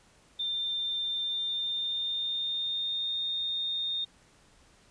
sine tone with pitch glide, 3592 to 3663 Hz, A7 to A#7, +35 to -31 cents, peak -29 dBFS, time 0.39-4.05 s, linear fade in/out 10 ms, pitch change +34 cents, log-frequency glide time 1.21-3.19 s, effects pink hiss -61 dBFS RMS until 4.9 s + resampled to 22050 Hz

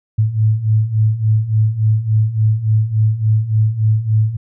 sine beating tone pair, 106.9 / 110.4 Hz, A2 / A2, -49 / +6 cents, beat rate 3.5 Hz, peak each -17 / -13 dBFS, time 0.18-4.37 s, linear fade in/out 10 ms, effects none

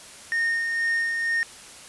triangle tone with tremolo, 1840 Hz, A#6, 23 cents flat, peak -19 dBFS, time 0.32-1.43 s, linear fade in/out 0 ms, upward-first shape sine, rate 2.1 Hz, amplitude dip 35%, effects white hiss -44 dBFS RMS until 1.88 s + resampled to 24000 Hz

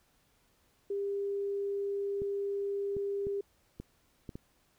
sine tone, 400 Hz, G4, 35 cents sharp, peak -31 dBFS, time 0.9-3.41 s, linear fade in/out 5 ms
clicks, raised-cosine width 3 ms, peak -28 dBFS, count 6, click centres 2.219 / 2.967 / 3.269 / 3.8 / 4.292 / 4.355 s
effects pink hiss -70 dBFS RMS until 4.78 s

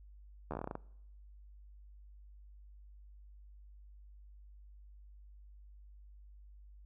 slowing click train, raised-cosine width 1 ms, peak -25 dBFS, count 11, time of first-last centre 0.51-0.754 s, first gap 12 ms, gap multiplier 1.15, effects noise-tail reverb RT60 0.8 s tail -23 dB re dry + added 50 Hz sine -53 dBFS peak until 6.85 s

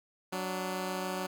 10% pulse tone pair together, 185.6 / 291.8 Hz, F#3 / D4, +6 / -11 cents, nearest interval minor sixth, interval 783 cents, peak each -26 / -31 dBFS, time 0.32-1.27 s, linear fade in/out 10 ms, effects none

